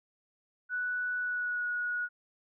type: tone with pitch glide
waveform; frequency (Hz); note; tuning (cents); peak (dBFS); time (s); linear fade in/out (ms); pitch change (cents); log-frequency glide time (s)
sine; 1480 to 1456.3; F#6 to F#6; 0 to -28; -30; 0.69-2.09; 50; -28; 1.18-1.67
effects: none